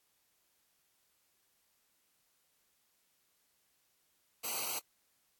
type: noise with comb filter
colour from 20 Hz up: white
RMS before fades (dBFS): -37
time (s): 4.43-4.8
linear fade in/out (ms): 20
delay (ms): 0.57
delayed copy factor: -0.95
effects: white hiss -75 dBFS RMS until 5.39 s + AAC 64 kbps